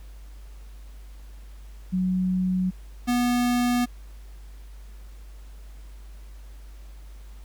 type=tone pair in turn; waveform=sine / square; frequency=184.5 / 244.1 Hz; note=F#3 / B3; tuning=-5 / -20 cents; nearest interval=perfect fourth; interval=485 cents; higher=second; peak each=-21 dBFS; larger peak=neither; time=1.92-2.71 / 3.07-3.86 s; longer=neither; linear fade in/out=20 ms; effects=added 50 Hz sine -40 dBFS peak until 7.44 s + pink hiss -57 dBFS RMS until 7.44 s